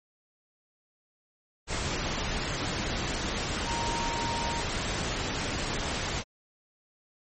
sine tone in noise, 932.3 Hz, A#5, in tune, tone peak -32 dBFS, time 3.65-4.63 s, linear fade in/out 50 ms, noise pink, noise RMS -31 dBFS, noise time 1.67-6.24 s, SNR -4 dB, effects MP3 32 kbps

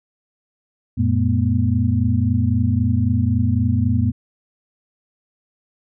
sine tone cluster, 90.5 / 114.3 / 212.1 / 242.5 Hz, F#2 / A#2 / G#3 / B3, -38 / -34 / +37 / -31 cents, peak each -19 / -19 / -25 / -21 dBFS, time 0.97-4.12 s, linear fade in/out 20 ms, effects none

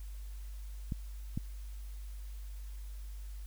clicks, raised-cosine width 5 ms, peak -23 / -21 dBFS, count 2, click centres 0.922 / 1.375 s, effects added 50 Hz sine -41 dBFS peak until 3.46 s + white hiss -61 dBFS RMS until 3.46 s

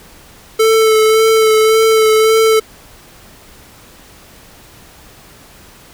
square tone with vibrato, 440 Hz, A4, in tune, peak -8 dBFS, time 0.59-2.6 s, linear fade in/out 10 ms, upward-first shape sine, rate 1.8 Hz, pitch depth 19 cents each way, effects pink hiss -41 dBFS RMS until 5.93 s

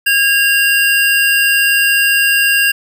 square tone pair together, 1628 / 2777 Hz, G#6 / F7, -35 / -10 cents, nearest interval major sixth, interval 925 cents, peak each -13 dBFS, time 0.06-2.72 s, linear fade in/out 10 ms, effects none

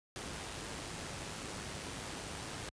pink noise with amplitude modulation, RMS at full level -41 dBFS, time 0.16-2.69 s, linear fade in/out 0 ms, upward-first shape sine, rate 105 Hz, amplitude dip 35%, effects high-pass 60 Hz 12 dB/octave + resampled to 22050 Hz

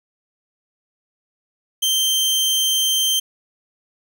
sawtooth tone, 3136 Hz, G7, in tune, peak -13 dBFS, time 1.82-3.2 s, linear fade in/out 10 ms, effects none

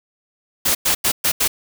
white noise bursts at uneven times, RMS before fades -17 dBFS, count 5, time 0.65-0.75 / 0.85-0.95 / 1.04-1.12 / 1.24-1.32 / 1.4-1.48 s, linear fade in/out 10 ms, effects none

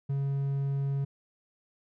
triangle tone, 138.59 Hz, C#3, in tune, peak -25 dBFS, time 0.09-1.05 s, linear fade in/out 10 ms, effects none

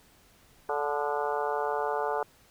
harmonic tone with a mistuned harmonic, 145.8 Hz, D3, 12 cents flat, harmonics 3 / 4 / 5 / 6 / 7 / 8 / 9 / 10, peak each -32 / -35 / -34 / -33 / -38 / -38 / -45 / -40 dBFS, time 0.69-2.23 s, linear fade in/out 2 ms, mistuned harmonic 8, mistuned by +44 cents, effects pink hiss -60 dBFS RMS until 2.5 s

